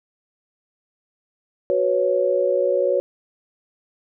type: chord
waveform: sine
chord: F# suspended fourth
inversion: none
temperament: equal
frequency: 370 / 493.9 / 554.4 Hz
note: F#4 / B4 / C#5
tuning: 0 / 0 / 0 cents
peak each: -23 / -22 / -19 dBFS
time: 1.7-3 s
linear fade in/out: 0 ms
effects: none